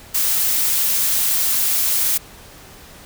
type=noise; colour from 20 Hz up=blue; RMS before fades=-18 dBFS; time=0.14-2.18 s; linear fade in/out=10 ms; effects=pink hiss -42 dBFS RMS until 3.05 s